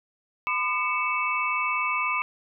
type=tone cluster; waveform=sine; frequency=1013 / 1210 / 2238 / 2631 Hz; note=B5 / D#6 / C#7 / E7; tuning=+44 / -49 / +16 / -4 cents; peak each=-29 dBFS; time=0.47-2.22 s; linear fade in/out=0 ms; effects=none